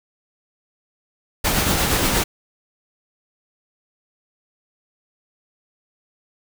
pink noise with tremolo, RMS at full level -18 dBFS, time 1.44-2.24 s, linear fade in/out 10 ms, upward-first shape sine, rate 8.5 Hz, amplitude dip 30%, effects none

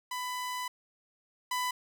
sawtooth tone pair in turn, 998 / 998 Hz, B5 / B5, +18 / +18 cents, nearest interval unison, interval 0 cents, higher neither, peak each -30 / -26 dBFS, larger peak second, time 0.11-0.68 / 1.51-1.71 s, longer first, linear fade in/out 5 ms, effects none

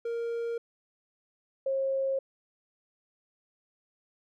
triangle / sine tone pair in turn, 466.2 / 538.3 Hz, A#4 / C5, 0 / +49 cents, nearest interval major second, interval 249 cents, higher second, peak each -28 / -26 dBFS, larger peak second, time 0.05-0.58 / 1.66-2.19 s, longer neither, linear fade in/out 5 ms, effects none

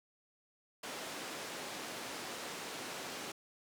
pink band-pass noise, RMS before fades -44 dBFS, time 0.83-3.32 s, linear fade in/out 5 ms, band 290 to 8700 Hz, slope 12 dB/octave, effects none

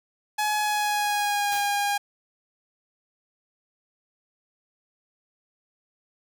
sawtooth tone with pitch glide, 845 to 812.5 Hz, G#5 to G#5, +30 to -38 cents, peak -19 dBFS, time 0.38-1.98 s, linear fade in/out 10 ms, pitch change -68 cents, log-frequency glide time 0.57-1.6 s
white noise with exponential decay, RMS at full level -34 dBFS, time 1.52-1.9 s, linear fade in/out 1 ms, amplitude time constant 81 ms
effects none

